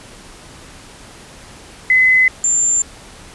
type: tone pair in turn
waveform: sine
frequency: 2030 / 7259 Hz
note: B6 / A#8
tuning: +47 / -47 cents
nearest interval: octave + minor seventh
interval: 2206 cents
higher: second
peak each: -8 / -12 dBFS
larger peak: first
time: 1.9-2.28 / 2.44-2.82 s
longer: neither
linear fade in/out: 2 ms
effects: pink hiss -39 dBFS RMS until 3.34 s + resampled to 24000 Hz